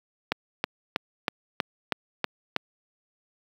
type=click train; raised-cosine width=0.3 ms; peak=-7 dBFS; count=8; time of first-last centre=0.32-2.564 s; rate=3.12 Hz; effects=high-pass 150 Hz 12 dB/octave + 8-bit